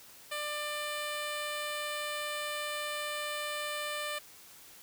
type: tone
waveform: 10% pulse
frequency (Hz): 595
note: D5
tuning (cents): +22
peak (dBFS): -26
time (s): 0.31-4.19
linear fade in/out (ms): 10
effects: white hiss -54 dBFS RMS until 4.82 s